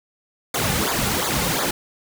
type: noise with flanger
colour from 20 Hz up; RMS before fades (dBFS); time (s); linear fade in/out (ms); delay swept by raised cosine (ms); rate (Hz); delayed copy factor
pink; -22; 0.54-1.71; 5; 0.35 to 3.15; 2.8; -1
effects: none